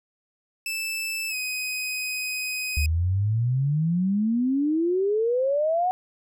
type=tone with pitch glide; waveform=sawtooth; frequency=2637 to 2509 Hz; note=E7 to D#7; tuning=0 to +14 cents; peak=-24 dBFS; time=0.66-2.86 s; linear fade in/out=2 ms; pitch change=-86 cents; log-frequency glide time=1.29-1.35 s
type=exponential sweep; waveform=sine; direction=up; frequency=72.5 to 749 Hz; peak=-20 dBFS; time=2.77-5.91 s; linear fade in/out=0 ms
effects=none